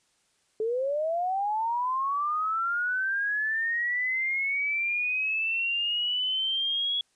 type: linear sweep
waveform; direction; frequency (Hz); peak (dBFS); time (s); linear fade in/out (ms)
sine; up; 426.4 to 3364; -25; 0.6-7.01; 2
effects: white hiss -69 dBFS RMS until 7.15 s + resampled to 22050 Hz